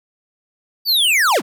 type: linear sweep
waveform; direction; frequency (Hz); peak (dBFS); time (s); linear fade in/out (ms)
square; down; 4699 to 126.7; -13; 0.85-1.42; 50
effects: none